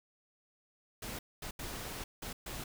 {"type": "noise bursts at uneven times", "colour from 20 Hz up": "pink", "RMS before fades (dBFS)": -42, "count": 5, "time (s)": [[1.02, 1.19], [1.42, 1.51], [1.59, 2.04], [2.22, 2.33], [2.46, 2.64]], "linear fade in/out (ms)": 5, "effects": []}